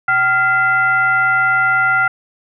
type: tone with frequency modulation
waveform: sine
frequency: 1398 Hz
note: F6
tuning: 1 cent sharp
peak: -11 dBFS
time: 0.08-2.08 s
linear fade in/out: 5 ms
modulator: 634 Hz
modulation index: 0.72
effects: none